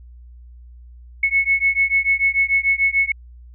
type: beating tone pair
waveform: sine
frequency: 2196 / 2202.8 Hz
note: C#7 / C#7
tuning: -17 / -11 cents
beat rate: 6.8 Hz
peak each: -18 dBFS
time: 1.23-3.12 s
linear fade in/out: 5 ms
effects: added 60 Hz sine -39 dBFS peak until 3.54 s